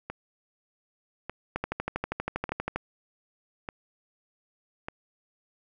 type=two click trains; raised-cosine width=0.5 ms; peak=-14 / -19 dBFS; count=16 / 5; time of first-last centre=1.56-2.76 / 0.1-4.885 s; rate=12.5 / 0.836 Hz; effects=none